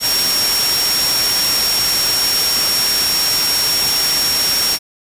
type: tone in noise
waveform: sine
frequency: 5550 Hz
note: F8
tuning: 12 cents flat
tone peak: -15 dBFS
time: 0-4.79 s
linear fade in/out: 50 ms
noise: white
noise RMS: -18 dBFS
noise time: 0-4.79 s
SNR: 0 dB
effects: resampled to 32000 Hz